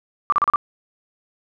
sine tone bursts, 1174.7 Hz, D6, in tune, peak -13 dBFS, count 5, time 0.3-0.559 s, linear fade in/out 0 ms, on 23 ms, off 36 ms, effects none

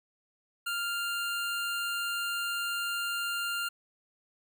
25% pulse tone, 1396.9 Hz, F6, in tune, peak -27 dBFS, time 0.66-3.69 s, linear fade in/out 10 ms, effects none

